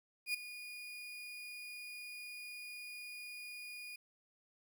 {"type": "tone with ADSR envelope", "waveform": "35% pulse", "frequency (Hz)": 2448, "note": "D#7", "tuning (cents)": -29, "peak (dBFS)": -30, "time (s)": [0.26, 3.96], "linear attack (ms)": 81, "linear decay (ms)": 8, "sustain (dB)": -14, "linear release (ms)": 6, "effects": ["12-bit"]}